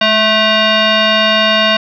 sine tone with frequency modulation, 1084 Hz, C#6, 39 cents flat, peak -8 dBFS, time 0.01-1.77 s, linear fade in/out 5 ms, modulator 870 Hz, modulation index 3.2, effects none

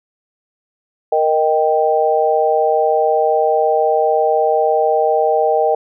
sine chord, Eb major, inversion second, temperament equal, 466.2 / 622.3 / 784 Hz, Bb4 / Eb5 / G5, 0 / 0 / 0 cents, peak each -16 dBFS, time 1.12-5.75 s, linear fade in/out 5 ms, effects none

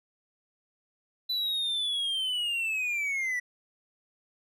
triangle linear sweep, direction down, 4004 to 1939 Hz, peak -26 dBFS, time 1.29-3.4 s, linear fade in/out 10 ms, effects none

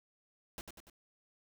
pink noise with echo, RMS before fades -44 dBFS, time 0.58-0.61 s, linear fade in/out 0 ms, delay 96 ms, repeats 3, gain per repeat -5 dB, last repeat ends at 0.898 s, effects none

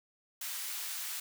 white high-pass noise, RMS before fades -39 dBFS, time 0.41-1.2 s, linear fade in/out 5 ms, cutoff 1200 Hz, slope 12 dB/octave, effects none

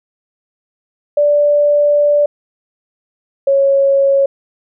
sine tone pair in turn, 585 / 551.1 Hz, D5 / C#5, -7 / -10 cents, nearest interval minor second, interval 103 cents, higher first, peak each -8 dBFS, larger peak neither, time 1.17-2.26 / 3.47-4.26 s, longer first, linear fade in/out 5 ms, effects none

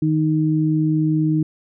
sine tone pair together, 156 / 311.1 Hz, D#3 / D#4, +5 / 0 cents, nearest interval octave, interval 1195 cents, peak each -18 dBFS, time 0.02-1.43 s, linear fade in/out 5 ms, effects none

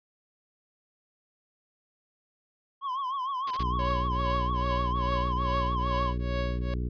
triangle tone with vibrato, 1060 Hz, C6, 22 cents sharp, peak -27 dBFS, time 2.81-6.14 s, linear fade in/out 50 ms, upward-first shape triangle, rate 6.6 Hz, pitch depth 120 cents each way
white noise bursts, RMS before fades -36 dBFS, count 3, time 3.47-3.631 s, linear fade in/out 5 ms, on 39 ms, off 22 ms
harmonic tone, 60.7 Hz, B1, 29 cents flat, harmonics 1 / 2 / 3 / 4 / 5 / 6 / 7, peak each -29 / -35 / -39 / -41 / -43 / -45 / -46 dBFS, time 3.59-6.89 s, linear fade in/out 10 ms
sawtooth tone with tremolo, 554.4 Hz, C#5, in tune, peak -26 dBFS, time 3.79-6.74 s, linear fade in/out 2 ms, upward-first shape triangle, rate 2.4 Hz, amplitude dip 100%
effects resampled to 11025 Hz

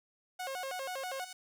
sawtooth tone with vibrato, 628 Hz, D#5, 16 cents sharp, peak -33 dBFS, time 0.39-1.25 s, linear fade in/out 10 ms, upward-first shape square, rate 6.2 Hz, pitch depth 270 cents each way
5% pulse tone with exponential growth, 740 Hz, F#5, in tune, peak -32 dBFS, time 0.68-1.33 s, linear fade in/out 5 ms, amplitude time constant 140 ms
effects none

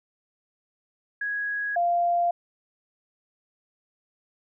sine tone pair in turn, 1661.2 / 694.6 Hz, G#6 / F5, 0 / -10 cents, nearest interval octave + minor third, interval 1510 cents, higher first, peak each -26 / -20 dBFS, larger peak second, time 1.21-1.76 / 1.76-2.31 s, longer neither, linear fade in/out 5 ms, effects none

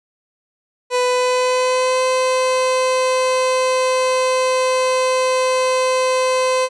30% pulse tone with pitch glide, 497.7 to 514.1 Hz, B4 to C5, +13 to -31 cents, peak -12 dBFS, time 0.9-6.69 s, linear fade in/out 50 ms, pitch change +56 cents, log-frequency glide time 1.03-2.02 s, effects resampled to 22050 Hz

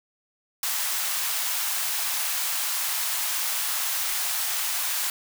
white high-pass noise, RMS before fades -27 dBFS, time 0.63-5.1 s, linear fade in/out 2 ms, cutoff 730 Hz, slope 24 dB/octave, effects none

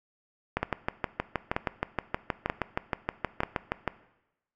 two click trains, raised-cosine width 0.5 ms, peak -11 / -11 dBFS, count 4 / 22, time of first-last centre 0.63-3.434 / 0.57-3.877 s, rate 1.07 / 6.35 Hz, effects noise-tail reverb RT60 0.9 s tail -17 dB re dry

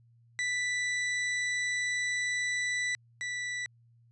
40% pulse tone pair in turn, 1975.5 / 1966.6 Hz, B6 / B6, 0 / -8 cents, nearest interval unison, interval 8 cents, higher first, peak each -28 / -32 dBFS, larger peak first, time 0.39-2.95 / 3.21-3.66 s, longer first, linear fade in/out 0 ms, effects added 117 Hz sine -59 dBFS peak until 4.11 s + resampled to 22050 Hz

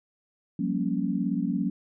sine chord, G half-diminished seventh, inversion third, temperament equal with one note detuned, 178.39 / 196 / 233.1 / 277.2 Hz, F3 / G3 / Bb3 / Db4, +37 / 0 / 0 / 0 cents, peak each -30 dBFS, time 0.59-1.7 s, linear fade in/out 5 ms, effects none

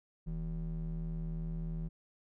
triangle ring-modulated tone, 101.5 Hz, G#2, 39 cents flat, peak -30 dBFS, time 0.26-1.89 s, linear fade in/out 20 ms, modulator 61.5 Hz, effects none

